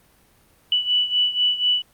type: beating tone pair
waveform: sine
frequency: 2962 / 2966.1 Hz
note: F#7 / F#7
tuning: +1 / +4 cents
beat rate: 4.1 Hz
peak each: -19 / -23 dBFS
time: 0.72-1.82 s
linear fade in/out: 2 ms
effects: pink hiss -57 dBFS RMS until 1.93 s + Opus 32 kbps